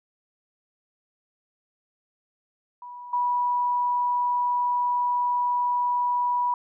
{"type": "tone with level steps", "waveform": "sine", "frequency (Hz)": 977, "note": "B5", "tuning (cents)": -19, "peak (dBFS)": [-37, -21], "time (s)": [2.82, 6.54], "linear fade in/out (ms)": 2, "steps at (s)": 3.13, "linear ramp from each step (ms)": 5, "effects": []}